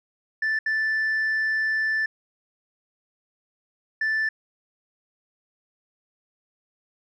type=tone bursts at uneven times; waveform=sine; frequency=1760 Hz; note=A6; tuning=in tune; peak=-19 dBFS; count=3; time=0.42-0.59 / 0.66-2.06 / 4.01-4.29 s; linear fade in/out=5 ms; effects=tanh soft clip ceiling -20 dBFS